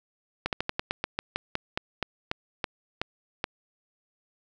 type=slowing click train; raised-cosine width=0.3 ms; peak=-11 dBFS; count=16; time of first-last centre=0.46-3.441 s; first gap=68 ms; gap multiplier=1.14; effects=none